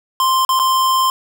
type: tone with dropouts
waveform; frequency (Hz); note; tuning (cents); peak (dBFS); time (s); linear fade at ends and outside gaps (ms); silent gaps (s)
square; 1046.5; C6; 0; -13; 0.2-1.1; 1; 0.45-0.491 / 0.592-0.597
effects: none